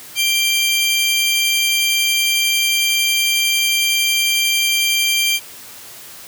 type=tone pair together; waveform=sawtooth; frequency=2368 / 3161 Hz; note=D7 / G7; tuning=+14 / +14 cents; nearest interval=perfect fourth; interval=500 cents; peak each=-14 dBFS; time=0.15-5.4 s; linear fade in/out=50 ms; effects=white hiss -37 dBFS RMS until 6.27 s + high-pass 60 Hz 12 dB/octave